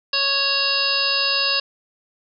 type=harmonic tone; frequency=554.4 Hz; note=C#5; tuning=in tune; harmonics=1 / 2 / 3 / 5 / 6 / 7 / 8 / 9; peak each=-31 / -29 / -29 / -23 / -35 / -26 / -24 / -23 dBFS; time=0.13-1.6 s; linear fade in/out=5 ms; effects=none